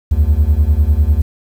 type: beating tone pair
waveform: triangle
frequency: 69.5 / 79.5 Hz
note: C#2 / D#2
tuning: +5 / +38 cents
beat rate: 10 Hz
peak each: -10 dBFS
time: 0.11-1.22 s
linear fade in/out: 10 ms
effects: 7-bit